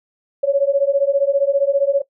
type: beating tone pair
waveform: sine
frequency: 550 / 565 Hz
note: C#5 / C#5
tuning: -14 / +33 cents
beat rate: 15 Hz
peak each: -16 dBFS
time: 0.43-2.02 s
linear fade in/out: 10 ms
effects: noise-tail reverb RT60 0.1 s tail -19 dB re dry